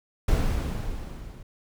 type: noise with level ramp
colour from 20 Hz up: brown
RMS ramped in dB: -20 to -43 dBFS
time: 0.28-1.43 s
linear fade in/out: 5 ms
effects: none